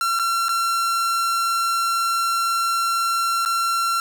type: tone with dropouts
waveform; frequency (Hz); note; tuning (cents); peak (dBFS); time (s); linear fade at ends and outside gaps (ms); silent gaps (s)
45% pulse; 1361; F6; -45; -19; 0.01-4; 1; 0.19-0.196 / 0.484-0.491 / 3.451-3.459
effects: none